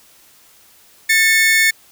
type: tone pair together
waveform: 40% pulse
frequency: 1785 / 2195 Hz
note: A6 / C#7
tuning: +24 / -18 cents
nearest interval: major third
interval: 358 cents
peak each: -13 dBFS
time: 1.09-1.71 s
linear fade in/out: 10 ms
effects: white hiss -49 dBFS RMS until 1.91 s